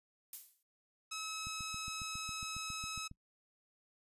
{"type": "noise with exponential decay", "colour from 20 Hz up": "violet", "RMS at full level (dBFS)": -40, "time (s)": [0.33, 0.63], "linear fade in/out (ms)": 2, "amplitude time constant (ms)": 65}
{"type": "tone", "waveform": "10% pulse", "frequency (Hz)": 1288, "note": "E6", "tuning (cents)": -41, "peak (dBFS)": -32, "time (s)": [1.11, 3.08], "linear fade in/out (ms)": 10}
{"type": "click train", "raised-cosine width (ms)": 5, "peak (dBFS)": -37, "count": 13, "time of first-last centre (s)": [1.47, 3.114], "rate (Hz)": 7.3}
{"effects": ["noise-tail reverb RT60 0.1 s tail -22 dB re dry", "resampled to 32000 Hz"]}